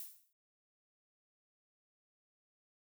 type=noise with exponential decay; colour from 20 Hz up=violet; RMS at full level=-43 dBFS; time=0-0.33 s; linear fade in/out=1 ms; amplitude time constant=70 ms; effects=noise-tail reverb RT60 0.1 s tail -25 dB re dry